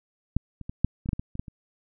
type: clicks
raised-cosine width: 5 ms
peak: -10 / -26 / -21 / -7 / -25 / -14 / -14 / -19 / -24 / -16 / -28 dBFS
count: 11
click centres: 0.366 / 0.613 / 0.695 / 0.846 / 1.059 / 1.09 / 1.132 / 1.195 / 1.354 / 1.395 / 1.482 s
effects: none